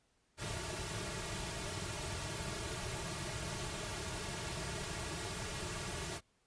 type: noise with comb filter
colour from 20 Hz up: pink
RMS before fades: -41 dBFS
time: 0.37-6.21 s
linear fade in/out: 50 ms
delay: 3.9 ms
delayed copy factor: -0.8
effects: pink hiss -75 dBFS RMS until 6.46 s + resampled to 22050 Hz